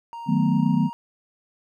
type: tone with pitch glide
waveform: triangle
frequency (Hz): 932.3 to 938.8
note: A#5 to A#5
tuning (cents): 0 to +12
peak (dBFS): -31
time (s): 0.13-0.93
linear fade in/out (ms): 0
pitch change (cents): +12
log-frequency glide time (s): 0.45-0.68
type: chord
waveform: sine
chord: B dominant seventh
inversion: first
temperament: equal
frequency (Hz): 155.56 / 185 / 220 / 246.9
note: D#3 / F#3 / A3 / B3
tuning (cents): 0 / 0 / 0 / 0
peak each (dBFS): -23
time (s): 0.26-0.9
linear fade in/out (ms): 50
effects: none